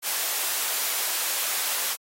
white high-pass noise, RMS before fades -27 dBFS, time 0.02-1.97 s, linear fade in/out 50 ms, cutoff 570 Hz, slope 12 dB/octave, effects AAC 48 kbps

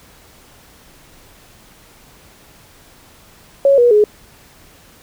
sine tone with pitch steps, 554 / 482.3 / 419.9 Hz, C#5 / B4 / G#4, -1 / -41 / +19 cents, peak -7 dBFS, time 3.65-4.04 s, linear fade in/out 2 ms, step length 130 ms, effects pink hiss -46 dBFS RMS until 5.02 s

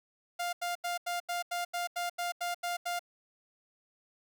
sawtooth tone bursts, 701 Hz, F5, 6 cents sharp, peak -28 dBFS, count 12, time 0.39-2.994 s, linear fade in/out 10 ms, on 140 ms, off 84 ms, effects none

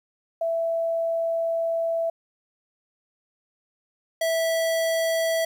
sine / square tone pair in turn, 663 / 655.4 Hz, E5 / E5, +10 / -10 cents, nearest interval unison, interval 20 cents, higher first, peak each -22 / -22 dBFS, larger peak neither, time 0.41-2.1 / 4.21-5.45 s, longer first, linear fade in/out 5 ms, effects 10-bit

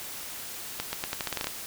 accelerating click train, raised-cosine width 0.2 ms, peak -12 dBFS, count 11, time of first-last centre 0.8-1.47 s, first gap 130 ms, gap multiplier 0.84, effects white hiss -39 dBFS RMS until 1.66 s

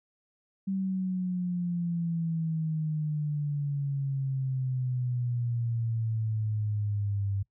sine exponential sweep, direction down, 193.7 to 98 Hz, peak -27 dBFS, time 0.67-7.43 s, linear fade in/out 10 ms, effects noise-tail reverb RT60 0.1 s tail -21 dB re dry

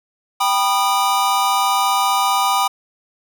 square chord, G augmented, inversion none, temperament just, 784 / 980 / 1225 Hz, G5 / B5 / D#6, 0 / -14 / -27 cents, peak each -20 dBFS, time 0.4-2.68 s, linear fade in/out 10 ms, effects none

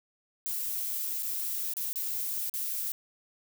violet noise with dropouts, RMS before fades -33 dBFS, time 0.46-2.92 s, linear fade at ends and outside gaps 0 ms, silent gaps 1.225-1.23 / 1.736-1.768 / 1.93-1.958 / 2.496-2.539 s, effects none

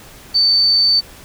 sine tone, 4548 Hz, C#8, 44 cents sharp, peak -10 dBFS, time 0.34-1.01 s, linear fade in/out 20 ms, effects pink hiss -40 dBFS RMS until 1.24 s

